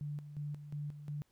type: tone with tremolo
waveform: sine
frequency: 146.83 Hz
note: D3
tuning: in tune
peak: -37 dBFS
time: 0.01-1.22 s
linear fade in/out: 0 ms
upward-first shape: square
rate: 2.8 Hz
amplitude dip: 65%
effects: pink hiss -75 dBFS RMS until 1.31 s